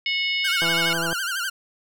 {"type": "harmonic tone", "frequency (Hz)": 732, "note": "F#5", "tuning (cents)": -19, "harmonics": [3, 4, 5, 6, 7], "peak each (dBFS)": [-24, -26, -32, -39, -32], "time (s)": [0.06, 0.93], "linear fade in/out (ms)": 2}
{"type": "tone with vibrato", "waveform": "sawtooth", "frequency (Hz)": 1480, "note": "F#6", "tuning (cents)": 0, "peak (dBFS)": -21, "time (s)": [0.44, 1.5], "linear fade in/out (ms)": 10, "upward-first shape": "sine", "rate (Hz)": 12, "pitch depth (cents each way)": 130}
{"type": "click train", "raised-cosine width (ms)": 1, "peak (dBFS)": -16, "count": 86, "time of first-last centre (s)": [0.62, 1.129], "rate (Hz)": 167}
{"effects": []}